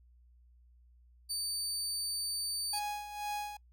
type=tone; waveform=25% pulse; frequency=4590 Hz; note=D8; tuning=40 cents flat; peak=-29 dBFS; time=1.29-2.8 s; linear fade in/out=20 ms
type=tone with tremolo; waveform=45% pulse; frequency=830.6 Hz; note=G#5; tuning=in tune; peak=-34 dBFS; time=2.73-3.57 s; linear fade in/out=5 ms; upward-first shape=sine; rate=2.1 Hz; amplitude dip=65%
effects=noise-tail reverb RT60 0.1 s tail -24 dB re dry + added 60 Hz sine -59 dBFS peak until 3.72 s